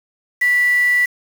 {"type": "tone with quantisation", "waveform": "sine", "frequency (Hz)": 1965, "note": "B6", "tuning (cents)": -9, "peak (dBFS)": -12, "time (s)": [0.41, 1.06], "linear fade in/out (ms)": 10, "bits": 5, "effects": []}